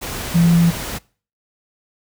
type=tone in noise; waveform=sine; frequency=169.5 Hz; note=E3; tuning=49 cents sharp; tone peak=-10 dBFS; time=0.34-0.71 s; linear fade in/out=20 ms; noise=pink; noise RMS=-27 dBFS; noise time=0.01-0.99 s; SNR=+14 dB; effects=noise-tail reverb RT60 0.4 s tail -23 dB re dry